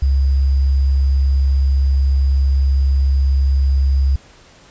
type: tone with sample-and-hold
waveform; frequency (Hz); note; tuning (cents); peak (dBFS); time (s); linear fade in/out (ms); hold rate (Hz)
sine; 67.9; C#2; -35; -11; 0.02-4.16; 5; 4900
effects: pink hiss -46 dBFS RMS until 4.7 s + resampled to 16000 Hz